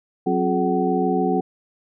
sine tone cluster, 184.5 / 266.4 / 359.4 / 426.3 / 753 Hz, F#3 / C4 / F4 / G#4 / F#5, -5 / +31 / +50 / +45 / +30 cents, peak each -24 dBFS, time 0.26-1.41 s, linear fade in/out 10 ms, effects none

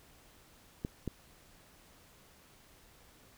clicks, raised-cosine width 3 ms, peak -22 dBFS, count 2, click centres 0.849 / 1.077 s, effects pink hiss -61 dBFS RMS until 3.37 s

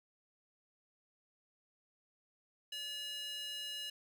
square tone with high-pass filter, 574 Hz, D5, 40 cents flat, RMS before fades -43 dBFS, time 2.72-3.9 s, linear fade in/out 5 ms, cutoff 2900 Hz, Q 3.6, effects none

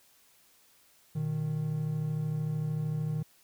triangle tone pair together, 121.7 / 154.97 Hz, B2 / D#3, -25 / -7 cents, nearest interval major third, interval 418 cents, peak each -34 / -28 dBFS, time 1.15-3.23 s, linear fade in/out 10 ms, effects white hiss -63 dBFS RMS until 3.43 s

